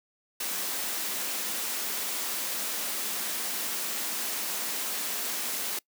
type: high-pass noise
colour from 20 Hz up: white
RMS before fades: -32 dBFS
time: 0.4-5.79 s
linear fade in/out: 5 ms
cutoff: 180 Hz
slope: 96 dB/octave
effects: noise-tail reverb RT60 0.1 s tail -23 dB re dry